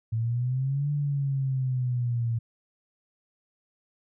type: exponential two-way sweep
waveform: sine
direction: up then down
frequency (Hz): 110.7 to 146.83 to 114.5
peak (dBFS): -24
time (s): 0.12-2.39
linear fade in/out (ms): 10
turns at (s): 0.91
effects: none